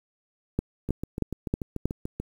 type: two click trains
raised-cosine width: 3 ms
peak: -11 / -18 dBFS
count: 5 / 10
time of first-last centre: 0.59-1.856 / 0.89-2.2 s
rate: 3.16 / 6.87 Hz
effects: 8-bit